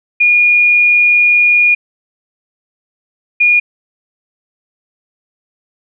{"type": "tone pair in turn", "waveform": "sine", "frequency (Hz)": [2435, 2435], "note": ["D#7", "D#7"], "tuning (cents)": [-38, -38], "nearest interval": "unison", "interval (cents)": 0, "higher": "neither", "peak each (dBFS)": -6, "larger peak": "neither", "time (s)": [[0.2, 1.75], [3.4, 3.6]], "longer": "first", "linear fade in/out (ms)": 10, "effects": []}